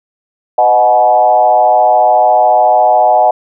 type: tone with frequency modulation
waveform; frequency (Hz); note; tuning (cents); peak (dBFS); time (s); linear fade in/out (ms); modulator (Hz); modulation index
sine; 736; F#5; -9; -5; 0.58-3.31; 5; 114; 1.2
effects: none